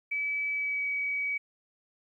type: tone with pitch glide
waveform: sine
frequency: 2295 to 2271 Hz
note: D7 to C#7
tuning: -40 to +41 cents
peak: -28 dBFS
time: 0.11-1.38 s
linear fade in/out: 10 ms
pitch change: -19 cents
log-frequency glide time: 0.51-0.86 s
effects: 11-bit